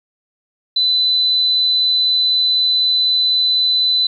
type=tone; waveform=sine; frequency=4008 Hz; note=B7; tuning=25 cents sharp; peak=-12 dBFS; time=0.76-4.07 s; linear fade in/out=5 ms; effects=9-bit